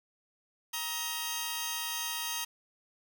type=tone cluster; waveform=10% pulse; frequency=942 / 1275 / 3189 Hz; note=A#5 / D#6 / G7; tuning=+18 / +42 / +29 cents; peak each=-29 / -33 / -28 dBFS; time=0.73-2.45 s; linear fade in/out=10 ms; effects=none